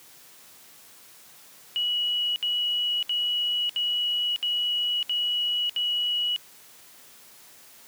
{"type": "tone bursts", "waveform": "sine", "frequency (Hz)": 2924, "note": "F#7", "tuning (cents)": -21, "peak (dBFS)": -23, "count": 7, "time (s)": [1.76, 6.362], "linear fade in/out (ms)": 0, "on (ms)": 600, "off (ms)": 67, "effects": ["white hiss -51 dBFS RMS until 7.87 s", "high-pass 100 Hz 12 dB/octave"]}